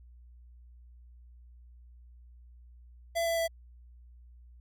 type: tone with pitch steps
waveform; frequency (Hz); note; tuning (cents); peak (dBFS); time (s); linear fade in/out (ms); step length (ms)
square; 672 / 667.4 / 662.7; E5 / E5 / E5; +33 / +21 / +9; -28; 3.15-3.48; 20; 110
effects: added 60 Hz sine -51 dBFS peak until 4.6 s